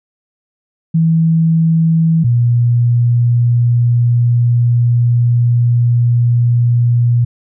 sine tone pair in turn, 163.2 / 119.91 Hz, E3 / A#2, -17 / +49 cents, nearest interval perfect fourth, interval 534 cents, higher first, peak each -8 dBFS, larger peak neither, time 0.94-2.24 / 2.24-7.25 s, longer second, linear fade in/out 10 ms, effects none

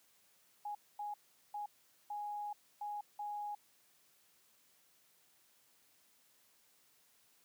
sine tone bursts at uneven times, 829 Hz, G#5, 3 cents flat, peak -39 dBFS, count 6, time 0.65-0.75 / 0.99-1.14 / 1.54-1.66 / 2.1-2.53 / 2.81-3.01 / 3.19-3.55 s, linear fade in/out 5 ms, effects white hiss -70 dBFS RMS until 7.44 s + high-pass 100 Hz 12 dB/octave

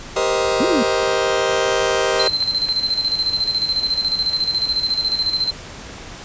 sawtooth chord, C minor seventh, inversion second, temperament just, 392.4 / 470.9 / 523.3 / 627.9 Hz, G4 / Bb4 / C5 / Eb5, +2 / +18 / 0 / +16 cents, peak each -18 dBFS, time 0.16-2.28 s, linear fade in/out 5 ms
sine linear two-way sweep, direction up then down, 207.7 to 410 to 207.7 Hz, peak -16 dBFS, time 0.6-0.83 s, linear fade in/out 5 ms, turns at 0.67 s
click train, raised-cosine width 0.3 ms, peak -15 dBFS, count 4, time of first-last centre 1.9-2.687 s, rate 3.81 Hz
sine tone with tremolo, 4105 Hz, C8, 34 cents flat, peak -15 dBFS, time 2.19-5.51 s, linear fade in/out 10 ms, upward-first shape square, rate 14 Hz, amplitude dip 60%
effects pink hiss -35 dBFS RMS until 6.24 s + resampled to 16000 Hz

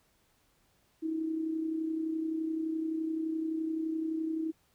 sine tone with amplitude modulation, 320.1 Hz, D#4, 49 cents sharp, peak -28 dBFS, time 1.02-4.52 s, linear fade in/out 20 ms, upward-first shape sine, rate 31.7 Hz, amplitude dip 50%, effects pink hiss -70 dBFS RMS until 4.74 s

